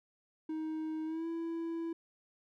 triangle tone with pitch glide, 314.6 to 331.6 Hz, D#4 to E4, +19 to +10 cents, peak -33 dBFS, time 0.49-1.93 s, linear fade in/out 5 ms, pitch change +91 cents, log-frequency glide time 1.05-1.27 s, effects none

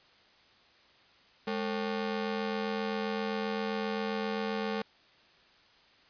sawtooth ring-modulated tone, 329.6 Hz, E4, in tune, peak -24 dBFS, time 1.47-4.82 s, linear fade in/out 5 ms, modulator 121 Hz, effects white hiss -61 dBFS RMS until 6.09 s + resampled to 11025 Hz

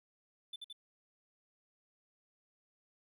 triangle tone with echo, 3520 Hz, A7, in tune, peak -40 dBFS, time 0.53-0.56 s, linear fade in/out 5 ms, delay 84 ms, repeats 2, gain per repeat -2 dB, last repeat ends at 0.728 s, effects none

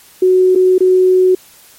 sine tone with dropouts, 370 Hz, F#4, in tune, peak -6 dBFS, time 0.22-1.35 s, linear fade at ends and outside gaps 5 ms, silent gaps 0.551-0.557 / 0.782-0.805 s, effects white hiss -43 dBFS RMS until 1.78 s + MP3 64 kbps

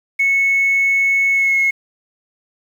sine tone with pitch glide, 2202 to 2174 Hz, C#7 to C#7, -12 to -34 cents, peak -11 dBFS, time 0.19-1.71 s, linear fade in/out 10 ms, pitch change -22 cents, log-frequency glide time 1.32-1.56 s, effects tanh soft clip ceiling -8 dBFS + 7-bit

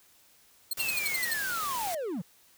10% pulse tone bursts, 4226 Hz, C8, 16 cents sharp, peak -21 dBFS, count 8, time 0.71-1.336 s, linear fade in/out 5 ms, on 24 ms, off 62 ms
white noise, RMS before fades -37 dBFS, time 0.77-1.95 s, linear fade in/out 5 ms
triangle linear sweep, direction down, 2777 to 146.83 Hz, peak -29 dBFS, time 0.79-2.22 s, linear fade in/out 10 ms
effects white hiss -61 dBFS RMS until 2.57 s

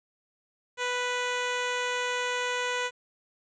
10% pulse tone, 493.9 Hz, B4, in tune, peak -19 dBFS, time 0.77-2.91 s, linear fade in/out 50 ms, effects resampled to 16000 Hz + 10-bit

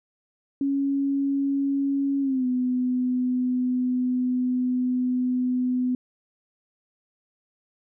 sine tone with pitch glide, 277.2 to 251.3 Hz, C#4 to B3, 0 to +30 cents, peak -21 dBFS, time 0.61-5.95 s, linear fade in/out 2 ms, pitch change -170 cents, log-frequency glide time 2.21-2.46 s, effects none

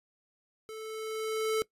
square tone with level ramp, 438.2 Hz, A4, 7 cents flat, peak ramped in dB -41 to -26 dBFS, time 0.69-1.62 s, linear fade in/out 0 ms, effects noise-tail reverb RT60 0.1 s tail -20 dB re dry + resampled to 32000 Hz

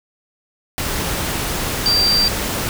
sine tone in noise, 4699 Hz, D8, in tune, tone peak -13 dBFS, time 1.86-2.28 s, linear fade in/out 0 ms, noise pink, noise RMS -22 dBFS, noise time 0.78-2.69 s, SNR +6 dB, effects none

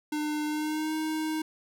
square tone with pitch glide, 301.4 to 313.1 Hz, D4 to D#4, +45 to +11 cents, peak -29 dBFS, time 0.12-1.42 s, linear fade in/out 5 ms, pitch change +66 cents, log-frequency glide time 0.46-0.94 s, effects none

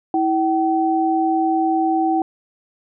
sine tone pair together, 325.1 / 765 Hz, E4 / G5, -24 / -42 cents, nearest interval octave + minor third, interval 1482 cents, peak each -18 dBFS, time 0.14-2.22 s, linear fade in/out 2 ms, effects none

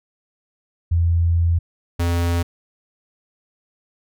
sine / square tone pair in turn, 84.6 / 85.83 Hz, E2 / F2, +45 / -30 cents, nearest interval unison, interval 25 cents, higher second, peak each -14 / -18 dBFS, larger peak first, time 0.91-1.59 / 1.99-2.43 s, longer first, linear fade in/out 10 ms, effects none

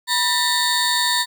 35% pulse tone cluster, 972 / 1791 / 3736 / 4452 Hz, B5 / A6 / A#7 / C#8, -28 / +30 / +3 / +7 cents, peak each -21 dBFS, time 0.07-1.26 s, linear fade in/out 50 ms, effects none

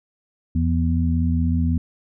sine tone cluster, 82.7 / 168.2 / 244.4 Hz, E2 / E3 / B3, +6 / +35 / -18 cents, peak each -19 / -24 / -23 dBFS, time 0.55-1.78 s, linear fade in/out 5 ms, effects none

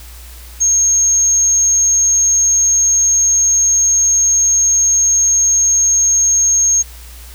sine tone, 6490 Hz, G#8, 41 cents flat, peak -9 dBFS, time 0.6-6.83 s, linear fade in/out 20 ms, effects added 60 Hz sine -33 dBFS peak until 7.34 s + white hiss -39 dBFS RMS until 7.34 s

